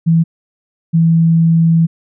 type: tone pair in turn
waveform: sine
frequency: 164.81 / 164.81 Hz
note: E3 / E3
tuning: 0 / 0 cents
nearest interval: unison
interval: 0 cents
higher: neither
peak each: -7 dBFS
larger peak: neither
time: 0.06-0.24 / 0.93-1.87 s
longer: second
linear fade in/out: 20 ms
effects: none